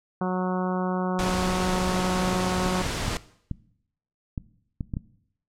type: harmonic tone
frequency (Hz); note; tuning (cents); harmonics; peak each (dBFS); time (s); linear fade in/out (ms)
183.6; F#3; -13; 1 / 2 / 3 / 4 / 5 / 6 / 7 / 8; -25 / -31 / -34 / -33 / -35 / -36 / -39 / -42; 0.21-2.82; 2
type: noise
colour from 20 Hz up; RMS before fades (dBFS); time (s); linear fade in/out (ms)
pink; -29; 1.19-3.17; 0
type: clicks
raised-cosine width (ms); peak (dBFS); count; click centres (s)
5; -17; 8; 2.663 / 2.865 / 3.081 / 3.513 / 4.378 / 4.808 / 4.938 / 4.969
effects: noise-tail reverb RT60 0.7 s tail -18 dB re dry + low-pass 8000 Hz 12 dB/octave